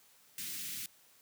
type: band-stop noise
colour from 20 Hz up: white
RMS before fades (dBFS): -41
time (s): 0.38-0.86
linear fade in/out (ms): 2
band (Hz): 290 to 1800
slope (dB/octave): 24
effects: white hiss -64 dBFS RMS until 1.21 s + high-pass 100 Hz 12 dB/octave